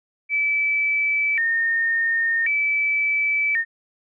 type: tone with vibrato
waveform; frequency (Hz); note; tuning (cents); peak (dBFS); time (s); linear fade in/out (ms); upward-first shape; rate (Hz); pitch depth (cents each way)
sine; 2056; C7; -31; -18; 0.29-3.65; 50; square; 0.46; 200
effects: none